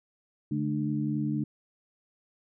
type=tone cluster; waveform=sine; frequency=143.8 / 215.1 / 298.8 Hz; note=D3 / A3 / D4; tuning=-36 / -39 / +30 cents; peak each=-31 dBFS; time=0.51-1.44 s; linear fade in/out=5 ms; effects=none